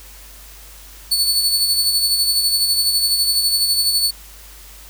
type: tone with tremolo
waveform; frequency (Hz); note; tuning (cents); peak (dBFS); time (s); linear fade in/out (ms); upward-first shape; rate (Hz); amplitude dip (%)
sawtooth; 4451; C#8; +6; -10; 1.11-4.11; 10; sine; 12; 45
effects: added 50 Hz sine -41 dBFS peak until 4.89 s + white hiss -42 dBFS RMS until 4.89 s